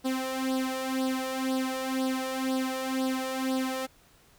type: tone with flanger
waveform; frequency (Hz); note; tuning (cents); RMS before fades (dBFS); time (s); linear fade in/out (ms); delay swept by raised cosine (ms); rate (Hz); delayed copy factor
sawtooth; 261.6; C4; 0; -30; 0.04-3.87; 20; 0.21 to 1.71; 2; +0.75
effects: pink hiss -60 dBFS RMS until 4.38 s